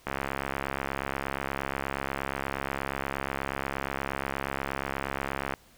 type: click train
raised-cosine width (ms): 0.5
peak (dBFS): -15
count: 375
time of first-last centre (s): 0.07-5.538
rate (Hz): 68.4
effects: pink hiss -58 dBFS RMS until 5.77 s